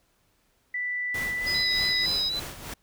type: tone with pitch glide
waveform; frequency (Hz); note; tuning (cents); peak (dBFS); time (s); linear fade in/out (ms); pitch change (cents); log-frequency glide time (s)
sine; 1977 to 1998.8; B6 to B6; +1 to +20; -27; 0.74-2.06; 5; +19; 1.38-1.44
type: noise with tremolo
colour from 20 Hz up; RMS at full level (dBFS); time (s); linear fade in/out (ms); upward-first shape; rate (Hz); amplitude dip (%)
pink; -36; 1.14-2.74; 5; sine; 3.3; 60
type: tone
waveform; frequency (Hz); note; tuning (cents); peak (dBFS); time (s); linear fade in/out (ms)
sine; 5000; D#8; +8; -26; 1.46-2.3; 20
type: tone with vibrato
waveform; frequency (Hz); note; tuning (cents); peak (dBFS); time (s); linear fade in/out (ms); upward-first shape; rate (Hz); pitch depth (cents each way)
sine; 3932; B7; -8; -27; 1.54-2.4; 10; sine; 3.9; 34
effects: pink hiss -68 dBFS RMS until 2.82 s